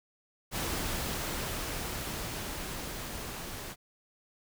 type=noise with level ramp; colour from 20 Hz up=pink; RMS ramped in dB=-33 to -41 dBFS; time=0.51-3.76 s; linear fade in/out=50 ms; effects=none